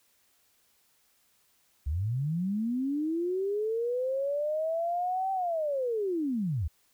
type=linear two-way sweep; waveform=sine; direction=up then down; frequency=65.5 to 776 to 65.5 Hz; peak=-27 dBFS; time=1.86-6.68 s; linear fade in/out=10 ms; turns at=5.32 s; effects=white hiss -68 dBFS RMS until 6.93 s